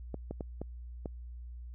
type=clicks; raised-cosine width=2 ms; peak=-24 dBFS; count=5; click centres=0.143 / 0.31 / 0.408 / 0.616 / 1.058 s; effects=added 60 Hz sine -42 dBFS peak until 1.74 s